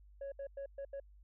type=tone bursts at uneven times; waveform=sine; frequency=554.4 Hz; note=C#5; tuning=in tune; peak=-38 dBFS; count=5; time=0.21-0.32 / 0.39-0.47 / 0.57-0.66 / 0.78-0.85 / 0.93-1 s; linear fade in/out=5 ms; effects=tanh soft clip ceiling -39 dBFS + added 50 Hz sine -57 dBFS peak until 1.23 s